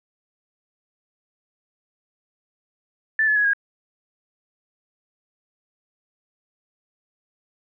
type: tone with pitch steps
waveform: sine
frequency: 1760 / 1716.8 / 1674.7 / 1633.6 Hz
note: A6 / A6 / G#6 / G#6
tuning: 0 / -43 / +14 / -29 cents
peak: -16 dBFS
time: 3.19-3.534 s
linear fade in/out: 2 ms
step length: 86 ms
effects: none